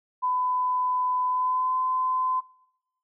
sine tone with pitch glide, 1004 to 1023.3 Hz, B5 to C6, +28 to -39 cents, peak -22 dBFS, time 0.22-2.41 s, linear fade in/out 20 ms, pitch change +33 cents, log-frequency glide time 1.26-1.77 s, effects noise-tail reverb RT60 1.0 s tail -26 dB re dry

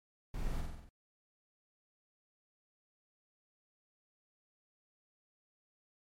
brown noise with echo, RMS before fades -38 dBFS, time 0.34-0.61 s, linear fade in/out 2 ms, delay 47 ms, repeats 6, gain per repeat -3 dB, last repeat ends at 0.892 s, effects MP3 64 kbps

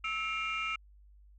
sine tone cluster, 1305 / 2157 / 2372 / 2786 Hz, E6 / C#7 / D7 / F7, -18 / -48 / +17 / -5 cents, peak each -35 / -40 / -36 / -37 dBFS, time 0.04-0.76 s, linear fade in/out 5 ms, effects tanh soft clip ceiling -26 dBFS + added 50 Hz sine -55 dBFS peak until 1.38 s

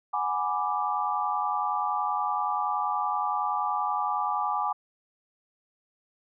sine chord, G# half-diminished seventh, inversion third, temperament equal, 740 / 830.6 / 987.8 / 1174.7 Hz, F#5 / G#5 / B5 / D6, 0 / 0 / 0 / 0 cents, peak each -34 / -29 / -33 / -29 dBFS, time 0.13-4.73 s, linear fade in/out 10 ms, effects none

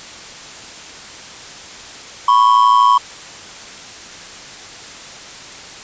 triangle ring-modulated tone, 1046.5 Hz, C6, in tune, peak -3 dBFS, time 2.28-2.98 s, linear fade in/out 5 ms, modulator 56.1 Hz, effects white hiss -34 dBFS RMS until 5.83 s + resampled to 16000 Hz

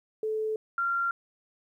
sine tone pair in turn, 435 / 1381 Hz, A4 / F6, -20 / -20 cents, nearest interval octave + minor sixth, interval 2000 cents, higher second, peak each -27 / -25 dBFS, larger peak second, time 0.23-0.56 / 0.78-1.11 s, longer neither, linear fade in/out 2 ms, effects 11-bit

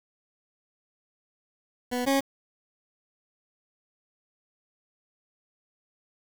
20% pulse tone pair in turn, 246.9 / 273.6 Hz, B3 / C#4, 0 / -23 cents, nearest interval major second, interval 177 cents, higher second, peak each -22 / -16 dBFS, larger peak second, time 1.91-2.06 / 2.06-2.21 s, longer neither, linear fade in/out 20 ms, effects 7-bit

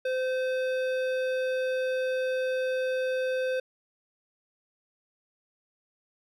sine tone with hard clipping, 515 Hz, C5, 28 cents flat, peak -28 dBFS, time 0.05-3.6 s, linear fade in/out 5 ms, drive 13 dB, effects none

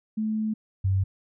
sine tone pair in turn, 217 / 95.94 Hz, A3 / G2, -24 / -37 cents, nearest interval octave + major second, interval 1413 cents, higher first, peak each -24 / -20 dBFS, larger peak second, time 0.17-0.54 / 0.84-1.04 s, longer first, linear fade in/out 10 ms, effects none

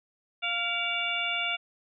harmonic tone with a mistuned harmonic, 698.5 Hz, F5, in tune, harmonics 1 / 2 / 3 / 4 / 5, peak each -37 / -35 / -32 / -31 / -35 dBFS, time 0.42-1.57 s, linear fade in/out 20 ms, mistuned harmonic 3, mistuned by +150 cents, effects none

